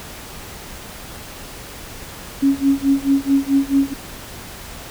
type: tone with tremolo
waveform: sine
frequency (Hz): 275.5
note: C#4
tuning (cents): -11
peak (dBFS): -10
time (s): 2.42-3.94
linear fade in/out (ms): 10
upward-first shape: sine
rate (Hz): 4.6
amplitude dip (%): 95
effects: pink hiss -35 dBFS RMS until 4.9 s